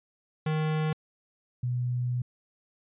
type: tone pair in turn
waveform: square / sine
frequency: 155.56 / 123.47 Hz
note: D#3 / B2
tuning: 0 / 0 cents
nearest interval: major third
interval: 400 cents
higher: first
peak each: -26 dBFS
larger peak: neither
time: 0.46-0.93 / 1.63-2.22 s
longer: second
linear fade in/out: 5 ms
effects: resampled to 8000 Hz